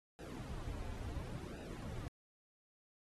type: noise with flanger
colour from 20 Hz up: brown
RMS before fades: -45 dBFS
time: 0.19-2.08 s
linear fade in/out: 0 ms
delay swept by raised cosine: 0.9 to 6.3 ms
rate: 0.71 Hz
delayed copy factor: -0.8
effects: AAC 32 kbps